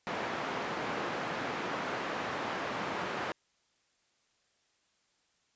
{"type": "band-pass noise", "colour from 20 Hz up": "white", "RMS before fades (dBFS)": -36, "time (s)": [0.07, 3.32], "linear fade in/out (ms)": 0, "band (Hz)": [160, 1400], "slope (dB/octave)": 12, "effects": ["white hiss -73 dBFS RMS until 5.55 s", "resampled to 16000 Hz"]}